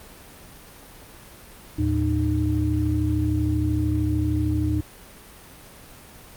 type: tone cluster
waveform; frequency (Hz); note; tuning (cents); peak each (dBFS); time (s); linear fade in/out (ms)
sine; 77.8 / 110.9 / 305.3; D#2 / A2 / D#4; 0 / +14 / -33; -24; 1.78-4.81; 10
effects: pink hiss -45 dBFS RMS until 6.36 s + Opus 32 kbps